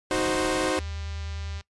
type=noise; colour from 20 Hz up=pink; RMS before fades=-35 dBFS; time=0.1-0.73 s; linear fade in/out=50 ms
type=chord; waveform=sawtooth; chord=C diminished; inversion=first; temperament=equal; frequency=311.1 / 370 / 523.3 Hz; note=Eb4 / Gb4 / C5; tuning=0 / 0 / 0 cents; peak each=-24 dBFS; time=0.11-0.79 s; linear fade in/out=0 ms
type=click train; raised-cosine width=0.2 ms; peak=-27 dBFS; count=196; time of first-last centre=0.63-1.61 s; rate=199 Hz
type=tone with vibrato; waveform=sine; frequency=77.78 Hz; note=D#2; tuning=in tune; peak=-31 dBFS; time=0.76-1.62 s; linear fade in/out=50 ms; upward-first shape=sine; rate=10 Hz; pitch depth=57 cents each way
effects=noise-tail reverb RT60 0.1 s tail -20 dB re dry + resampled to 24000 Hz